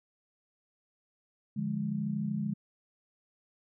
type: chord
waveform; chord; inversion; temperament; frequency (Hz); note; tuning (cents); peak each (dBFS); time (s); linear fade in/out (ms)
sine; D diminished; none; equal; 146.83 / 174.61 / 207.7; D3 / F3 / Ab3; 0 / 0 / 0; -36 / -37 / -32; 1.56-2.54; 10
effects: none